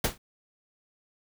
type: noise with exponential decay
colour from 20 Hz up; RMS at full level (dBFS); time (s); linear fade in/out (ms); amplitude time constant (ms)
pink; -20; 0.04-0.18; 5; 29
effects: none